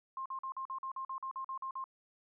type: tone bursts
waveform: sine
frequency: 1061 Hz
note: C6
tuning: 24 cents sharp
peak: -37 dBFS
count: 13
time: 0.17-1.841 s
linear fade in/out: 2 ms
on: 87 ms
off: 45 ms
effects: none